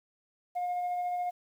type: tone with tremolo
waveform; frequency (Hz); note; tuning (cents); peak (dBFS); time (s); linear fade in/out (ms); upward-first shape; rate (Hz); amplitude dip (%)
sine; 714; F5; +38; -26; 0.55-1.31; 20; sine; 14; 30
effects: tanh soft clip ceiling -28 dBFS + 10-bit